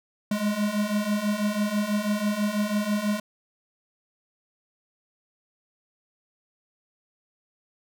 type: beating tone pair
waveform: square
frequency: 204.6 / 210.7 Hz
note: G#3 / G#3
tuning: -26 / +25 cents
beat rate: 6.1 Hz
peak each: -29 / -26 dBFS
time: 0.31-3.2 s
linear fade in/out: 5 ms
effects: none